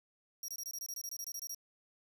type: tone bursts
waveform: sawtooth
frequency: 5660 Hz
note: F8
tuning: 22 cents sharp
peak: -37 dBFS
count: 15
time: 0.43-1.547 s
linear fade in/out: 2 ms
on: 53 ms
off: 23 ms
effects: none